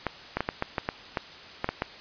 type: clicks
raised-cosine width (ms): 0.5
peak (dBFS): -11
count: 11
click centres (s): 0.067 / 0.37 / 0.406 / 0.489 / 0.624 / 0.782 / 0.889 / 1.172 / 1.644 / 1.69 / 1.821
effects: white hiss -45 dBFS RMS until 2 s + resampled to 11025 Hz